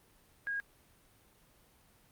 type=tone; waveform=sine; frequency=1634 Hz; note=G#6; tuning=29 cents flat; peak=-33 dBFS; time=0.47-0.6 s; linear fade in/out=0 ms; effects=pink hiss -65 dBFS RMS until 2.11 s + Opus 32 kbps